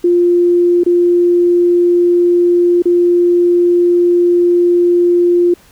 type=tone with dropouts; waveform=sine; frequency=350 Hz; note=F4; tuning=4 cents sharp; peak=-7 dBFS; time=0.04-5.54 s; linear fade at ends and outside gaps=5 ms; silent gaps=0.836-0.862 / 2.822-2.855 s; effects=pink hiss -46 dBFS RMS until 5.71 s